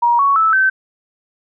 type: tone with pitch steps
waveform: sine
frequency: 949 / 1115.6 / 1311.4 / 1541.7 Hz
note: A#5 / C#6 / E6 / G6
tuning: +31 / +11 / -9 / -29 cents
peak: -10 dBFS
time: 0.02-0.7 s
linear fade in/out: 10 ms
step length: 170 ms
effects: none